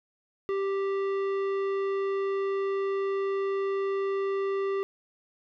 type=tone with tanh clipping; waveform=sine; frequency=392 Hz; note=G4; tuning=in tune; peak=-28 dBFS; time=0.49-4.83 s; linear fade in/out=0 ms; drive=13 dB; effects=none